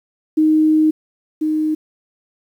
sine tone pair in turn, 311.1 / 309.7 Hz, D#4 / D#4, 0 / -8 cents, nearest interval unison, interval 8 cents, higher first, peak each -10 / -15 dBFS, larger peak first, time 0.37-0.91 / 1.41-1.75 s, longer first, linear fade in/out 10 ms, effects 8-bit

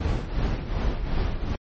brown noise with tremolo, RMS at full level -22 dBFS, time 0-1.56 s, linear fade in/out 10 ms, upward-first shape triangle, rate 2.7 Hz, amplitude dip 70%, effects low-pass 5000 Hz 12 dB/octave + MP3 32 kbps

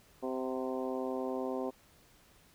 harmonic tone with a mistuned harmonic, 130 Hz, C3, 11 cents flat, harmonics 2 / 3 / 4 / 5 / 6 / 7 / 8, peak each -38 / -38 / -39 / -43 / -45 / -47 / -48 dBFS, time 0.22-1.71 s, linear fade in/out 20 ms, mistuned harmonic 6, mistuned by -40 cents, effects pink hiss -63 dBFS RMS until 2.54 s

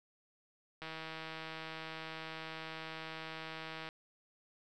click train, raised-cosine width 0.3 ms, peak -28 dBFS, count 492, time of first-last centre 0.82-3.889 s, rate 160 Hz, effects none

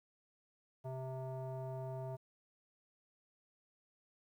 square tone with low-pass filter, 130.81 Hz, C3, in tune, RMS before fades -43 dBFS, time 0.84-2.17 s, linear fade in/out 20 ms, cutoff 760 Hz, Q 7.2, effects 12-bit

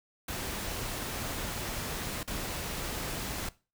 pink noise with dropouts, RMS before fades -36 dBFS, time 0.28-3.49 s, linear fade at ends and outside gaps 5 ms, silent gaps 2.232-2.275 s, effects noise-tail reverb RT60 0.3 s tail -19 dB re dry

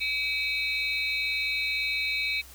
sine tone cluster, 2289 / 2571 / 3723 / 4092 Hz, D7 / E7 / A#7 / C8, -45 / -44 / -3 / -39 cents, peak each -29 / -31 / -35 / -34 dBFS, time 0-2.42 s, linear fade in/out 20 ms, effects added 64 Hz sine -50 dBFS peak until 2.54 s + white hiss -50 dBFS RMS until 2.54 s

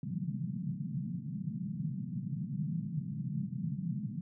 white band-pass noise, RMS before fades -37 dBFS, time 0.03-4.21 s, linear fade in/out 2 ms, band 130 to 200 Hz, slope 48 dB/octave, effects none

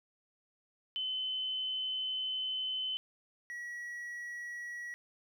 sine / triangle tone pair in turn, 3044 / 1923.7 Hz, F#7 / B6, +48 / -46 cents, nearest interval minor sixth, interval 794 cents, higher first, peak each -33 / -38 dBFS, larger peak first, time 0.96-2.97 / 3.5-4.94 s, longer first, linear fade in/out 0 ms, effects none

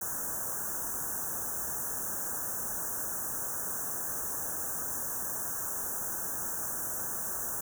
white band-stop noise, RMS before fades -35 dBFS, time 0.01-7.61 s, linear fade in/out 5 ms, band 1700 to 5900 Hz, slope 96 dB/octave, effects none

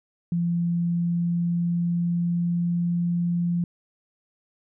sine tone with pitch glide, 171.5 to 172.99 Hz, F3 to F3, -31 to -16 cents, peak -21 dBFS, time 0.32-3.64 s, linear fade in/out 2 ms, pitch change +15 cents, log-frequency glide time 0.61-3.08 s, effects none

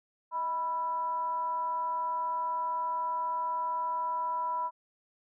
sine tone with frequency modulation, 985 Hz, B5, 5 cents flat, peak -29 dBFS, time 0.31-4.71 s, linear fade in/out 50 ms, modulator 353 Hz, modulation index 0.35, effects none

